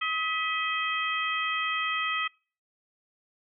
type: harmonic tone with a mistuned harmonic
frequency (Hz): 635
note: D#5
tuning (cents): +35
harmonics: 2 / 3 / 4 / 5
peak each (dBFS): -30 / -32 / -33 / -34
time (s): 0.01-2.28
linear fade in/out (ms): 10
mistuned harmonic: 3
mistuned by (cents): +58
effects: noise-tail reverb RT60 0.4 s tail -26 dB re dry